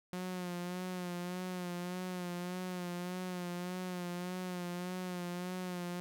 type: tone with vibrato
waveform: sawtooth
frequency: 179.6 Hz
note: F3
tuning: 49 cents sharp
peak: -34 dBFS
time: 0.13-6 s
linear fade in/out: 0 ms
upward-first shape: sine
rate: 1.7 Hz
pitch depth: 39 cents each way
effects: none